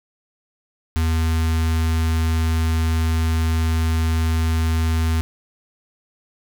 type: tone with notch filter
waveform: square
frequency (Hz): 80.8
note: E2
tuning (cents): -34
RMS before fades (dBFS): -19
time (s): 0.96-5.21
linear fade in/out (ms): 0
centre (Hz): 540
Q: 0.97
effects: none